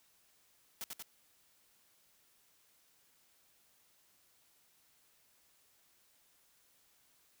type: noise with echo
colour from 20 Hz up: white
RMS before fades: -42 dBFS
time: 0.81-0.84 s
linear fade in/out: 0 ms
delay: 92 ms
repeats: 2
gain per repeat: -2 dB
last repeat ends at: 1.024 s
effects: white hiss -70 dBFS RMS until 7.4 s